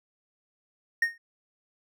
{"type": "tone with exponential decay", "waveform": "triangle", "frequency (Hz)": 1851, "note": "A#6", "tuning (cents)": -13, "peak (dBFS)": -16, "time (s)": [1.02, 1.18], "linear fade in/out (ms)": 5, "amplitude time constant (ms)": 33, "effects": []}